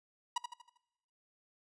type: tone with echo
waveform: 45% pulse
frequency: 964 Hz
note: B5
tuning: 42 cents flat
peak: -30 dBFS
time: 0.36-0.38 s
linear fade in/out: 5 ms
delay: 79 ms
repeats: 5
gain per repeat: -7 dB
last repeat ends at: 0.775 s
effects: noise-tail reverb RT60 1.0 s tail -23 dB re dry + resampled to 22050 Hz